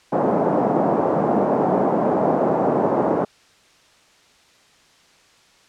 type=band-pass noise; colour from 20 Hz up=white; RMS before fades=-19 dBFS; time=0.12-3.25 s; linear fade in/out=10 ms; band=160 to 790 Hz; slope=24 dB/octave; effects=white hiss -54 dBFS RMS until 5.68 s + low-pass 6000 Hz 12 dB/octave